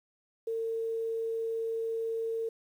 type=tone with quantisation; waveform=sine; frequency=453 Hz; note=A#4; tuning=50 cents flat; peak=-30 dBFS; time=0.47-2.49 s; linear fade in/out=5 ms; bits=10; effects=none